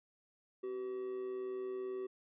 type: tone with amplitude modulation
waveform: triangle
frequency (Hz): 380.5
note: F#4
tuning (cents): +48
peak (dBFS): -34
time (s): 0.63-2.07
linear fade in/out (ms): 10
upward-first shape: sine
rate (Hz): 118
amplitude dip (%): 45
effects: resampled to 8000 Hz